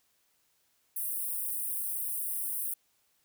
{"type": "high-pass noise", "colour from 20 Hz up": "white", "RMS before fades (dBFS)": -34, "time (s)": [0.96, 2.74], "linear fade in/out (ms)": 5, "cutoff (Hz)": 8700, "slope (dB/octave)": 96, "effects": ["white hiss -72 dBFS RMS until 3.24 s"]}